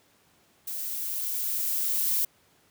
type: noise with level ramp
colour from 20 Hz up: violet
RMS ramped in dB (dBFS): -34 to -25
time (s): 0.67-2.25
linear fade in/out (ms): 5
effects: pink hiss -63 dBFS RMS until 2.7 s + high-pass 100 Hz 12 dB/octave